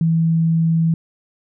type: tone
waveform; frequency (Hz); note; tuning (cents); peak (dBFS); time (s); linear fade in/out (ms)
sine; 163.8; E3; -11; -13; 0.01-0.94; 2
effects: none